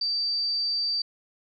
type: tone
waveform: sine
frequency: 4647 Hz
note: D8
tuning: 19 cents flat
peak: -24 dBFS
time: 0.01-1.02 s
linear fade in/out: 5 ms
effects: none